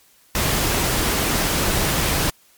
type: noise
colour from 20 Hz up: pink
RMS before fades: -20 dBFS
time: 0.35-2.3 s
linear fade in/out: 2 ms
effects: white hiss -55 dBFS RMS until 2.57 s + MP3 96 kbps